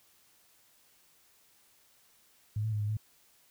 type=tone with pitch steps; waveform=sine; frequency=106.1 / 110.2 / 105.4 / 104.3 / 107.9 Hz; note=G#2 / A2 / G#2 / G#2 / A2; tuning=+38 / +3 / +26 / +8 / -33 cents; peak=-29 dBFS; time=2.56-2.97 s; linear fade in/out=5 ms; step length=82 ms; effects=white hiss -65 dBFS RMS until 3.5 s